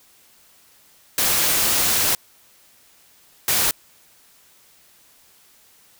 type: noise bursts at uneven times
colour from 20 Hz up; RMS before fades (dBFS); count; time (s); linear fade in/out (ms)
white; -19; 2; 1.18-2.15 / 3.48-3.71; 2
effects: white hiss -54 dBFS RMS until 5.99 s